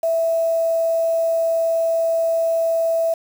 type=tone with quantisation; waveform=sine; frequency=659.3 Hz; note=E5; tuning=in tune; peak=-16 dBFS; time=0.03-3.14 s; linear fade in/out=5 ms; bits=6; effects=none